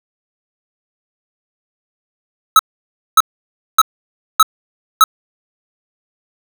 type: tone bursts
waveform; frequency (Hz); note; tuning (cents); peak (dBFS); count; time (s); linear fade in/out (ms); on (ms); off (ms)
square; 1294; E6; -32; -4; 5; 2.56-5.04; 2; 32; 580
effects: none